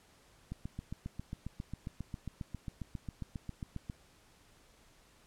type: click train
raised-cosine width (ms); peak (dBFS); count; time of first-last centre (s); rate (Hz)
5; -27; 26; 0.52-3.898; 7.4
effects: pink hiss -64 dBFS RMS until 5.26 s + low-pass 11000 Hz 12 dB/octave